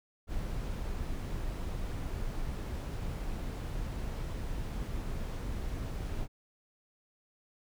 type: noise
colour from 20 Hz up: brown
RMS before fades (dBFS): -36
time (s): 0.27-6.28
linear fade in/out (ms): 50
effects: none